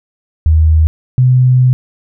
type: tone pair in turn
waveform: sine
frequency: 79 / 127.12 Hz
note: D#2 / C3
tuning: +27 / -50 cents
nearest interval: minor sixth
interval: 823 cents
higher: second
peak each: -5 dBFS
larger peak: neither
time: 0.46-0.87 / 1.18-1.73 s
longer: second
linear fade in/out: 0 ms
effects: none